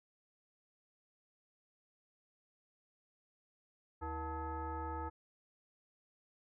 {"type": "tone with frequency modulation", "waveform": "sine", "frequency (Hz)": 478.6, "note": "A#4", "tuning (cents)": 46, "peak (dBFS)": -38, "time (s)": [4.01, 5.1], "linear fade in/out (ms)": 20, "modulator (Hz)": 402, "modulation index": 1.9, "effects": []}